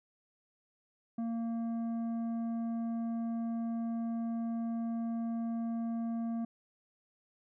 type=tone with tanh clipping; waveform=sine; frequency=230 Hz; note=A#3; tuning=23 cents flat; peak=-34 dBFS; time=1.18-6.45 s; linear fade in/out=5 ms; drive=8 dB; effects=none